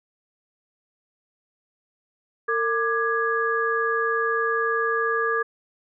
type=tone cluster; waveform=sine; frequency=455.6 / 1188 / 1665 Hz; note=A#4 / D6 / G#6; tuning=-40 / +20 / +4 cents; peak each=-25 dBFS; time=2.48-5.43 s; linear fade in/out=10 ms; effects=none